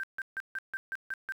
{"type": "tone bursts", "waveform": "sine", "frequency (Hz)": 1568, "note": "G6", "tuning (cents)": 0, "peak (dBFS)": -32, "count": 8, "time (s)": [0, 1.322], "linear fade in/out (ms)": 0, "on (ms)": 34, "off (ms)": 150, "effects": ["10-bit"]}